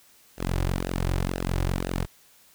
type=tone with flanger; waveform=sawtooth; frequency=45 Hz; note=F#1; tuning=47 cents flat; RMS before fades=-27 dBFS; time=0.37-2.07 s; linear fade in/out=50 ms; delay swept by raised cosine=0.88 to 4.58 ms; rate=2 Hz; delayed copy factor=-0.75; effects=white hiss -57 dBFS RMS until 2.54 s